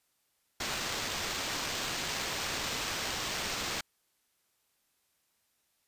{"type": "noise with sample-and-hold", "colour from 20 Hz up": "white", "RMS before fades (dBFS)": -35, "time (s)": [0.6, 3.81], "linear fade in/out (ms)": 5, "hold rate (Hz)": 11025, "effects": ["white hiss -75 dBFS RMS until 5.87 s", "resampled to 32000 Hz"]}